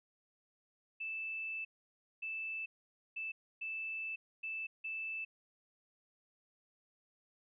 sine tone bursts at uneven times, 2637 Hz, E7, in tune, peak -38 dBFS, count 6, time 1-1.65 / 2.22-2.66 / 3.16-3.32 / 3.61-4.16 / 4.43-4.67 / 4.84-5.25 s, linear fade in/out 10 ms, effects none

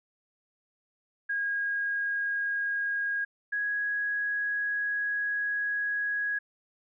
sine tone pair in turn, 1635 / 1661.7 Hz, G#6 / G#6, -28 / +1 cents, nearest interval unison, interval 29 cents, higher second, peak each -27 dBFS, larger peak neither, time 1.29-3.25 / 3.52-6.39 s, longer second, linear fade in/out 10 ms, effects none

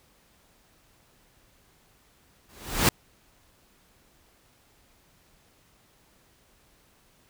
pink noise with exponential growth, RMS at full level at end -17 dBFS, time 2.49-2.89 s, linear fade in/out 2 ms, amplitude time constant 85 ms, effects pink hiss -62 dBFS RMS until 7.29 s

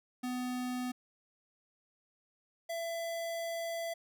square tone pair in turn, 250 / 669.3 Hz, B3 / E5, +21 / +26 cents, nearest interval octave + perfect fourth, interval 1705 cents, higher second, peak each -35 / -36 dBFS, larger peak first, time 0.23-0.92 / 2.69-3.94 s, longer second, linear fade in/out 10 ms, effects none

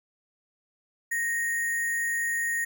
sine tone with sample-and-hold, 1864.7 Hz, A#6, in tune, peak -25 dBFS, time 1.11-2.65 s, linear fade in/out 10 ms, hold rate 8820 Hz, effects none

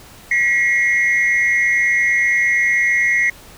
sine tone pair together, 1922.2 / 2151 Hz, B6 / C7, -47 / +47 cents, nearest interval major second, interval 194 cents, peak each -14 dBFS, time 0.31-3.3 s, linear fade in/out 5 ms, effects tanh soft clip ceiling -9 dBFS + pink hiss -42 dBFS RMS until 3.57 s

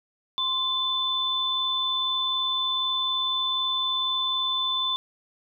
sine tone pair together, 1046.5 / 3516 Hz, C6 / A7, 0 / -2 cents, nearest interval octave + major sixth, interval 2098 cents, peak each -30 / -24 dBFS, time 0.38-4.96 s, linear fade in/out 0 ms, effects none

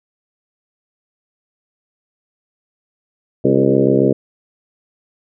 harmonic tone with a mistuned harmonic, 67.3 Hz, C2, 49 cents sharp, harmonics 2 / 3 / 4 / 5 / 6 / 7 / 8 / 9, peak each -20 / -19 / -17 / -18 / -17 / -18 / -23 / -23 dBFS, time 3.44-4.13 s, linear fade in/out 10 ms, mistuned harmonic 5, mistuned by +46 cents, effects none

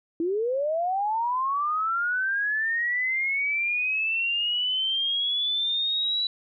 sine linear sweep, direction up, 320 to 3951 Hz, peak -23 dBFS, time 0.2-6.27 s, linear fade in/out 2 ms, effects none

